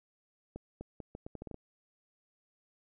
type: accelerating click train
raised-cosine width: 2 ms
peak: -29 dBFS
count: 10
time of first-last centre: 0.56-1.544 s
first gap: 250 ms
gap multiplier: 0.77
effects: none